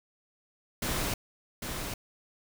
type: noise with echo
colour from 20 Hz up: pink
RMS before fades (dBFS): -31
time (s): 0.82-1.14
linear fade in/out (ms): 5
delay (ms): 800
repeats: 1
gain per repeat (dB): -5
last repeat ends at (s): 1.94
effects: none